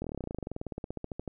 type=slowing click train; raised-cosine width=2 ms; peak=-22 dBFS; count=28; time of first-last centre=0.02-1.277 s; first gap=23 ms; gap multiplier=1.05; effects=none